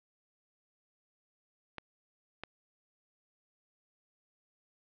clicks, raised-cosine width 0.3 ms, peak -23 / -23 dBFS, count 2, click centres 1.783 / 2.436 s, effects low-pass 4000 Hz 12 dB/octave

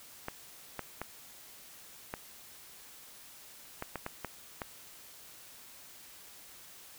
clicks, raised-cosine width 0.5 ms, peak -21 dBFS, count 9, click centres 0.284 / 0.793 / 1.016 / 2.139 / 3.824 / 3.957 / 4.064 / 4.247 / 4.618 s, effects white hiss -53 dBFS RMS until 6.98 s

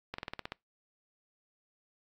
slowing click train, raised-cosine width 0.3 ms, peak -21 dBFS, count 8, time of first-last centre 0.14-0.521 s, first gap 44 ms, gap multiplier 1.07, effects noise-tail reverb RT60 0.2 s tail -26 dB re dry + AAC 48 kbps

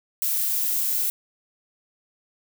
violet noise, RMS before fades -24 dBFS, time 0.22-1.1 s, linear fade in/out 0 ms, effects none

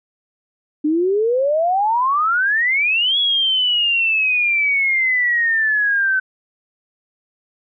sine exponential two-way sweep, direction up then down, 293.7 to 3381 to 1519 Hz, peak -14 dBFS, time 0.84-6.2 s, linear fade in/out 10 ms, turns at 3.18 s, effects none

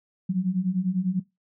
sine beating tone pair, 177.8 / 187.8 Hz, F3 / F#3, +31 / +26 cents, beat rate 10 Hz, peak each -26 / -24 dBFS, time 0.29-1.2 s, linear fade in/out 10 ms, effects noise-tail reverb RT60 0.2 s tail -20 dB re dry

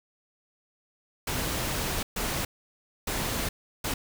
pink noise bursts at uneven times, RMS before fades -30 dBFS, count 4, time 1.27-2.03 / 2.16-2.45 / 3.07-3.49 / 3.84-3.94 s, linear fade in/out 5 ms, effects none

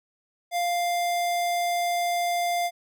square tone, 698.5 Hz, F5, in tune, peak -24 dBFS, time 0.51-2.71 s, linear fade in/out 50 ms, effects none

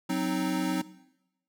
square chord, C diminished, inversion second, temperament equal, 185 / 261.6 / 311.1 Hz, Gb3 / C4 / Eb4, 0 / 0 / 0 cents, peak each -32 dBFS, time 0.09-0.82 s, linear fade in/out 10 ms, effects noise-tail reverb RT60 0.9 s tail -18 dB re dry

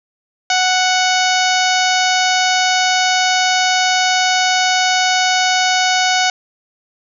harmonic tone with a mistuned harmonic, 740 Hz, F#5, in tune, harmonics 1 / 2 / 3 / 4 / 5 / 6 / 7 / 8 / 9, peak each -16 / -19 / -21 / -22 / -23 / -24 / -24 / -25 / -26 dBFS, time 0.5-6.3 s, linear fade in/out 2 ms, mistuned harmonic 6, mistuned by +17 cents, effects none

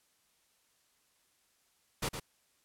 pink noise with echo, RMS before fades -33 dBFS, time 2.02-2.09 s, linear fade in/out 10 ms, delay 110 ms, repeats 1, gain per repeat -7 dB, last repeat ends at 2.2 s, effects white hiss -72 dBFS RMS until 2.64 s + low-pass 12000 Hz 12 dB/octave

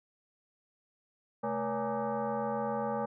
sine tone with frequency modulation, 130.81 Hz, C3, in tune, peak -30 dBFS, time 1.43-3.06 s, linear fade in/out 10 ms, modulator 349 Hz, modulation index 2.7, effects none

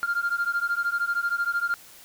sine beating tone pair, 1393 / 1406 Hz, F6 / F6, -5 / +11 cents, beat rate 13 Hz, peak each -25 dBFS, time 0.03-1.74 s, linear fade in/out 0 ms, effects tanh soft clip ceiling -19 dBFS + white hiss -49 dBFS RMS until 2.04 s

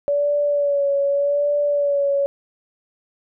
sine tone with vibrato, 571 Hz, D5, 49 cents flat, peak -16 dBFS, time 0.08-2.26 s, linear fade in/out 0 ms, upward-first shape sine, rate 0.84 Hz, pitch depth 33 cents each way, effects none

